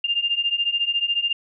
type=beating tone pair; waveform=sine; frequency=2794 / 2808 Hz; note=F7 / F7; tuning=0 / +9 cents; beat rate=14 Hz; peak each=-24 / -22 dBFS; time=0.04-1.33 s; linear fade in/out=5 ms; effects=none